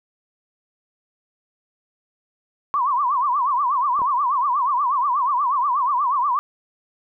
sine tone with vibrato, 1067 Hz, C6, 34 cents sharp, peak -17 dBFS, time 2.74-6.39 s, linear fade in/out 0 ms, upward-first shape triangle, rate 8.3 Hz, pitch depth 220 cents each way
clicks, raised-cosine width 1 ms, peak -25 / -19 dBFS, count 2, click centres 3.992 / 4.018 s
effects none

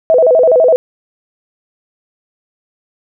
sine tone with vibrato, 570 Hz, C#5, 48 cents sharp, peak -5 dBFS, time 0.1-0.76 s, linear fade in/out 0 ms, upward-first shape square, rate 12 Hz, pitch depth 220 cents each way, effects none

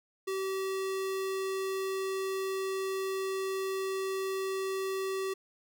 square tone, 383.8 Hz, G4, 37 cents flat, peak -32 dBFS, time 0.27-5.34 s, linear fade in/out 10 ms, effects none

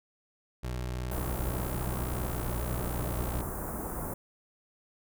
25% pulse tone with pitch glide, 61.9 to 60.52 Hz, B1 to B1, +5 to -34 cents, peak -29 dBFS, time 0.63-3.42 s, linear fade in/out 10 ms, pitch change -39 cents, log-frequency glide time 1.85-2.51 s
pink band-stop noise, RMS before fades -36 dBFS, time 1.11-4.14 s, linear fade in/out 5 ms, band 1300 to 9700 Hz, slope 24 dB/octave
effects none

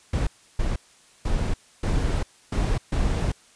brown noise bursts at uneven times, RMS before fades -23 dBFS, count 6, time 0.13-0.27 / 0.59-0.76 / 1.25-1.54 / 1.83-2.23 / 2.52-2.78 / 2.92-3.32 s, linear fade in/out 5 ms, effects white hiss -55 dBFS RMS until 3.55 s + resampled to 22050 Hz

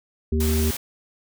harmonic tone, 77.78 Hz, D#2, in tune, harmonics 1 / 3 / 5, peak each -20 / -25 / -27 dBFS, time 0.32-0.71 s, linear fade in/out 5 ms
white noise, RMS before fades -30 dBFS, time 0.4-0.77 s, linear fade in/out 5 ms
effects none

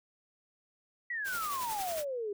sine exponential sweep, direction down, 1975.5 to 395.5 Hz, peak -33 dBFS, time 1.1-2.33 s, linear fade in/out 5 ms
white noise with tremolo, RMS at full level -39 dBFS, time 1.24-2.05 s, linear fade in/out 50 ms, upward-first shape sine, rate 11 Hz, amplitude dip 45%
effects none

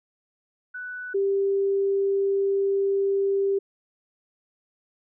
sine tone pair in turn, 1488 / 394.1 Hz, F#6 / G4, +9 / +9 cents, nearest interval octave + major seventh, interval 2300 cents, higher first, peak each -32 / -20 dBFS, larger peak second, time 0.74-1.14 / 1.14-3.59 s, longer second, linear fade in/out 10 ms, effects none

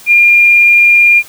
sine tone, 2406 Hz, D7, 41 cents sharp, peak -3 dBFS, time 0.06-1.23 s, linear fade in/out 50 ms, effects white hiss -36 dBFS RMS until 1.28 s

